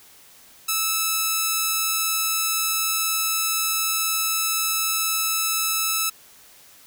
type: tone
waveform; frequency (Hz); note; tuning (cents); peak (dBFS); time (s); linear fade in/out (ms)
5% pulse; 1309; E6; -13; -9; 0.68-6.1; 10
effects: white hiss -50 dBFS RMS until 6.86 s